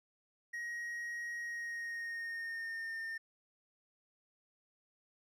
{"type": "tone with pitch glide", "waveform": "triangle", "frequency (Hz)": [1889, 1813.1], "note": ["A#6", "A#6"], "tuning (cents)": [22, -49], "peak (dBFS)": -37, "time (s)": [0.53, 3.18], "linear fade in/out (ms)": 10, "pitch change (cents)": -71, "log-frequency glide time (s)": [1.38, 2.98], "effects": []}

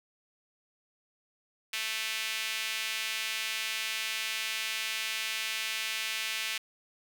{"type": "tone with high-pass filter", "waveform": "sawtooth", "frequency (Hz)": 220, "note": "A3", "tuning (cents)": 0, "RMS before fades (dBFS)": -34, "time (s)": [1.73, 6.58], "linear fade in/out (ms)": 5, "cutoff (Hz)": 2500, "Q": 2, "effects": []}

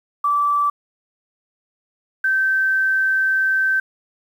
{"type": "tone pair in turn", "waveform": "sine", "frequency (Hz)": [1161, 1549.7], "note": ["D6", "G6"], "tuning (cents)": [-20, -20], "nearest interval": "perfect fourth", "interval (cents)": 500, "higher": "second", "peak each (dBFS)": -15, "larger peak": "neither", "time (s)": [[0.24, 0.7], [2.24, 3.8]], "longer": "second", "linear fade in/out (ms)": 5, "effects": ["8-bit"]}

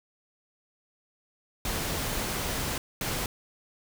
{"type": "noise bursts at uneven times", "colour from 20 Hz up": "pink", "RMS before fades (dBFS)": -31, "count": 2, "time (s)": [[1.65, 2.78], [3.01, 3.26]], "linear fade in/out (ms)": 2, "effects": []}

